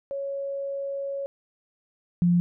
sine tone pair in turn, 554.4 / 174.73 Hz, C#5 / F3, 0 / +1 cents, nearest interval octave + minor sixth, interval 1999 cents, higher first, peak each -28 / -17 dBFS, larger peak second, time 0.11-1.26 / 2.22-2.4 s, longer first, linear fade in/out 0 ms, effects none

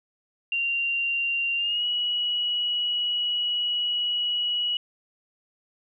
sine tone with pitch glide, 2771 to 2921 Hz, F7 to F#7, -14 to -23 cents, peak -23 dBFS, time 0.52-4.77 s, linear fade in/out 2 ms, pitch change +91 cents, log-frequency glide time 1.56-1.85 s, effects none

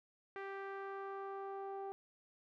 sawtooth tone with low-pass filter sweep, 392 Hz, G4, in tune, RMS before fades -45 dBFS, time 0.36-1.92 s, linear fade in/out 0 ms, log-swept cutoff 1900 to 800 Hz, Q 2.1, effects none

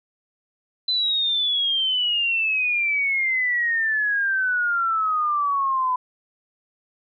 sine exponential sweep, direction down, 4048 to 1000 Hz, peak -19 dBFS, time 0.88-5.96 s, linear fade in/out 5 ms, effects none

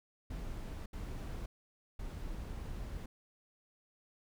brown noise bursts at uneven times, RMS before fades -42 dBFS, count 3, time 0.3-0.86 / 0.93-1.46 / 1.99-3.06 s, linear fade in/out 5 ms, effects none

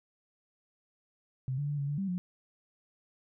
sine tone with pitch steps, 130.5 / 144.3 / 146 / 140.9 / 145.3 / 194.9 / 179.6 Hz, C3 / D3 / D3 / C#3 / D3 / G3 / F3, -4 / -30 / -10 / +29 / -18 / -10 / +49 cents, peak -30 dBFS, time 1.48-2.18 s, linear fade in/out 0 ms, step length 100 ms, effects none

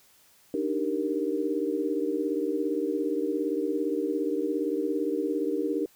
sine chord, Eb major seventh, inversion third, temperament equal, 293.7 / 311.1 / 392 / 466.2 Hz, D4 / Eb4 / G4 / Bb4, 0 / 0 / 0 / 0 cents, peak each -31 dBFS, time 0.54-5.86 s, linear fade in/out 2 ms, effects white hiss -60 dBFS RMS until 5.95 s

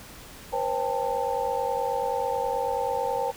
sine tone cluster, 486.7 / 536 / 799 / 891 Hz, B4 / C5 / G5 / A5, -25 / +42 / +33 / +22 cents, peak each -30 dBFS, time 0.52-3.32 s, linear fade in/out 20 ms, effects pink hiss -45 dBFS RMS until 3.36 s

